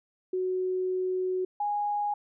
sine tone pair in turn, 370 / 825.8 Hz, F#4 / G#5, 0 / -10 cents, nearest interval octave + major second, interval 1390 cents, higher second, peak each -26 dBFS, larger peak neither, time 0.33-1.45 / 1.6-2.14 s, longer first, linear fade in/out 5 ms, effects none

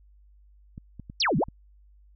clicks, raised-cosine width 5 ms, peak -27 dBFS, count 5, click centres 0.779 / 0.997 / 1.099 / 1.385 / 1.485 s
sine exponential two-way sweep, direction down then up, 6120 to 131.6 to 1044 Hz, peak -21 dBFS, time 1.2-1.44 s, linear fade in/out 5 ms, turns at 1.37 s
effects added 50 Hz sine -53 dBFS peak until 2.15 s

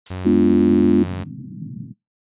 blue noise with exponential decay, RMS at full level -31 dBFS, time 0.06-0.29 s, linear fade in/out 5 ms, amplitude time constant 48 ms
sawtooth tone, 92.1 Hz, F#2, 7 cents flat, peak -22 dBFS, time 0.1-1.24 s, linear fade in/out 10 ms
sine chord, G# diminished seventh, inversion none, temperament equal, 207.7 / 246.9 / 293.7 / 349.2 Hz, G#3 / B3 / D4 / F4, 0 / 0 / 0 / 0 cents, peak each -17 dBFS, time 0.25-1.04 s, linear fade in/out 10 ms
white band-pass noise, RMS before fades -33 dBFS, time 0.66-1.94 s, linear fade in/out 50 ms, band 110 to 250 Hz, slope 48 dB/octave
effects noise-tail reverb RT60 0.2 s tail -22 dB re dry + resampled to 8000 Hz

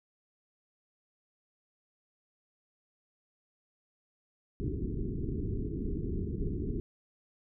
pink low-pass noise, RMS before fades -34 dBFS, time 4.6-6.8 s, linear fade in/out 0 ms, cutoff 420 Hz, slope 96 dB/octave, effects none

